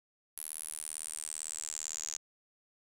sawtooth tone with band-pass filter sweep, 77.78 Hz, D#2, in tune, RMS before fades -41 dBFS, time 0.37-2.17 s, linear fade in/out 5 ms, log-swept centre 11000 to 6700 Hz, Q 9.2, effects none

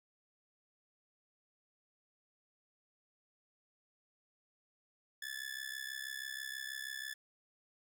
sawtooth tone with amplitude modulation, 1731 Hz, A6, 29 cents flat, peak -34 dBFS, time 5.22-7.14 s, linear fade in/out 5 ms, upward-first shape sine, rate 66.2 Hz, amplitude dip 85%, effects none

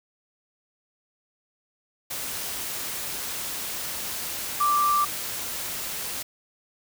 sine tone in noise, 1174.7 Hz, D6, in tune, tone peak -19 dBFS, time 4.6-5.05 s, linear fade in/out 10 ms, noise white, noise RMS -32 dBFS, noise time 2.1-6.23 s, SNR +10 dB, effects none

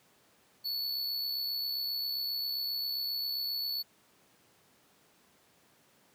square tone with amplitude modulation, 4435 Hz, C#8, in tune, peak -31 dBFS, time 0.64-3.83 s, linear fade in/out 20 ms, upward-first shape sine, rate 67.5 Hz, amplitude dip 35%, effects pink hiss -65 dBFS RMS until 6.14 s + high-pass 150 Hz 12 dB/octave

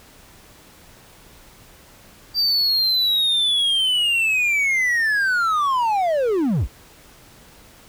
triangle linear sweep, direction down, 4699 to 31 Hz, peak -15 dBFS, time 2.34-6.68 s, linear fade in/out 50 ms, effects pink hiss -48 dBFS RMS until 7.88 s

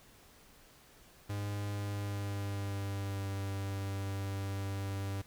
45% pulse tone with pitch glide, 102 to 98.24 Hz, G#2 to G2, -31 to +4 cents, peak -35 dBFS, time 1.29-5.22 s, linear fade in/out 10 ms, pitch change -65 cents, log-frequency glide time 1.75-3.31 s, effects pink hiss -60 dBFS RMS until 5.26 s

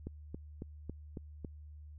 click train, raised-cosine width 3 ms, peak -28 dBFS, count 6, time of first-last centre 0.07-1.447 s, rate 3.63 Hz, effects added 75 Hz sine -48 dBFS peak until 1.98 s

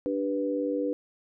sine chord, G major, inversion second, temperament equal with one note detuned, 293.7 / 392 / 491.9 Hz, D4 / G4 / B4, 0 / 0 / -7 cents, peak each -29 / -35 / -29 dBFS, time 0.06-0.93 s, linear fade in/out 0 ms, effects none

